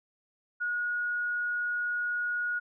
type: tone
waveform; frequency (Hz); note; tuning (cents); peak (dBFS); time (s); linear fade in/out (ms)
sine; 1448; F#6; -38; -28; 0.6-2.6; 20
effects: none